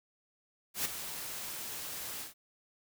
white noise with ADSR envelope, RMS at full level -31 dBFS, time 0.74-2.34 s, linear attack 110 ms, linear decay 14 ms, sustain -10 dB, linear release 130 ms, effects none

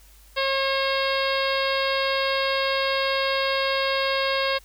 harmonic tone, 541 Hz, C#5, 42 cents flat, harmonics 1 / 2 / 3 / 4 / 5 / 6 / 7 / 8 / 9, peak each -25 / -28 / -30 / -31 / -32 / -33 / -33 / -34 / -35 dBFS, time 0.36-4.59 s, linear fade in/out 20 ms, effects added 50 Hz sine -50 dBFS peak until 4.64 s + white hiss -55 dBFS RMS until 4.64 s

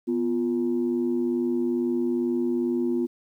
sine tone pair together, 246.9 / 349.2 Hz, B3 / F4, 0 / 0 cents, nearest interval tritone, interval 600 cents, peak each -24 dBFS, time 0.07-3.07 s, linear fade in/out 20 ms, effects tanh soft clip ceiling -16 dBFS + 10-bit

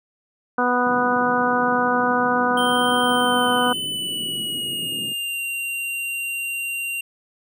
harmonic tone, 246.9 Hz, B3, in tune, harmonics 1 / 2 / 3 / 4 / 5 / 6, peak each -24 / -24 / -24 / -24 / -24 / -24 dBFS, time 0.58-3.73 s, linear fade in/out 5 ms
pink band-pass noise, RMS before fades -37 dBFS, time 0.85-5.14 s, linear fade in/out 20 ms, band 150 to 370 Hz, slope 24 dB/octave
square tone with pitch glide, 3142 to 2767 Hz, G7 to F7, +3 to -17 cents, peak -25 dBFS, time 2.57-7.01 s, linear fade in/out 5 ms, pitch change -220 cents, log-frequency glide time 3.04-5.42 s
effects none

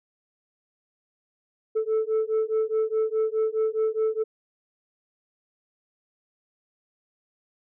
sine beating tone pair, 436.6 / 441.4 Hz, A4 / A4, -13 / +5 cents, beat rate 4.8 Hz, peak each -23 dBFS, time 1.75-4.24 s, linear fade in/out 20 ms, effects tanh soft clip ceiling -19 dBFS

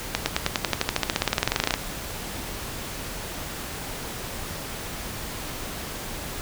accelerating click train, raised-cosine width 0.2 ms, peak -3 dBFS, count 26, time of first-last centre 0.15-1.74 s, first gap 110 ms, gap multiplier 0.95, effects pink hiss -34 dBFS RMS until 6.41 s

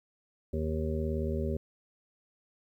harmonic tone, 78.3 Hz, D#2, 11 cents sharp, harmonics 1 / 2 / 3 / 5 / 6 / 7, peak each -32 / -38 / -36 / -36 / -42 / -40 dBFS, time 0.53-1.57 s, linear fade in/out 5 ms, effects 11-bit

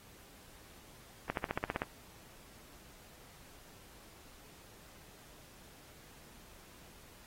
accelerating click train, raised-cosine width 0.5 ms, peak -18 dBFS, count 9, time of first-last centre 1.3-1.819 s, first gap 72 ms, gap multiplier 0.97, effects pink hiss -58 dBFS RMS until 7.26 s + AAC 48 kbps

